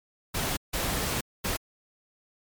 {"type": "noise bursts at uneven times", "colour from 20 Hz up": "pink", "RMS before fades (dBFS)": -29, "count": 3, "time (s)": [[0.34, 0.57], [0.73, 1.21], [1.44, 1.57]], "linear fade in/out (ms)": 10, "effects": ["MP3 96 kbps"]}